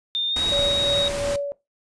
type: tone with pitch glide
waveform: sine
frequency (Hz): 3620 to 3782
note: A7 to A#7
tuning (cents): +48 to +24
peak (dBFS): -21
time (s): 0.15-1.08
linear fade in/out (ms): 0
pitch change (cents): +76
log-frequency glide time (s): 0.29-0.4
type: noise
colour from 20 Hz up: pink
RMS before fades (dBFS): -30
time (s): 0.36-1.36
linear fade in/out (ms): 2
type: tone with tremolo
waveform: sine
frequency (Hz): 569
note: C#5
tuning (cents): +45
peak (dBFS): -21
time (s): 0.52-1.52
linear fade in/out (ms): 0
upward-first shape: sine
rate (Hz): 2.8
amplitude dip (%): 45
effects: noise-tail reverb RT60 0.2 s tail -19 dB re dry + resampled to 22050 Hz